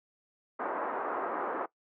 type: band-pass noise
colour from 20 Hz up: white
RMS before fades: -34 dBFS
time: 0.59-1.66 s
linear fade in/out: 10 ms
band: 300 to 1300 Hz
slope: 24 dB/octave
effects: noise-tail reverb RT60 0.1 s tail -19 dB re dry + low-pass 2000 Hz 12 dB/octave